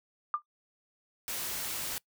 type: tone with exponential decay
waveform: sine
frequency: 1196 Hz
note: D6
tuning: 31 cents sharp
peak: -22 dBFS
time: 0.34-0.42 s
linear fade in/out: 1 ms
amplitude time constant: 16 ms
type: noise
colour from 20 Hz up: white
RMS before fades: -36 dBFS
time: 1.28-1.98 s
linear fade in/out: 0 ms
effects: noise-tail reverb RT60 0.1 s tail -23 dB re dry